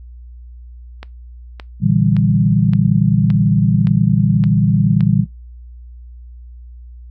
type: click train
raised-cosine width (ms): 0.3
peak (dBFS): -15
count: 8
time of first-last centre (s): 1.03-5.007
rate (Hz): 1.76
type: chord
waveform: sine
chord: E half-diminished seventh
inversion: second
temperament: equal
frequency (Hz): 116.54 / 146.83 / 164.81 / 196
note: Bb2 / D3 / E3 / G3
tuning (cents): 0 / 0 / 0 / 0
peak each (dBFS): -16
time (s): 1.8-5.26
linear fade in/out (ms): 50
effects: noise-tail reverb RT60 0.2 s tail -22 dB re dry + added 60 Hz sine -33 dBFS peak until 7.1 s